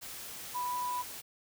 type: tone in noise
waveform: sine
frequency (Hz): 987.8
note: B5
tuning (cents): 0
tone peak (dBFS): -32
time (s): 0.54-1.03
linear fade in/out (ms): 20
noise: white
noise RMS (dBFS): -44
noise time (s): 0.01-1.22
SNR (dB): +9
effects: none